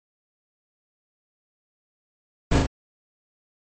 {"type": "noise with echo", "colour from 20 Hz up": "brown", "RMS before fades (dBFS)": -17, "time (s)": [2.51, 2.59], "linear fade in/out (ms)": 10, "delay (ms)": 38, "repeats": 2, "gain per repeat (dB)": -3, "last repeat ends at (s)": 2.666, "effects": ["MP3 32 kbps"]}